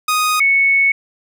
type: tone pair in turn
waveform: sawtooth / sine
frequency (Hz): 1244.5 / 2211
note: D#6 / C#7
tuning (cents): 0 / -5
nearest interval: minor seventh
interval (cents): 995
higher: second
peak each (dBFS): -10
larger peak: neither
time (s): 0.08-0.4 / 0.4-0.92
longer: second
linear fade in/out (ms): 5
effects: none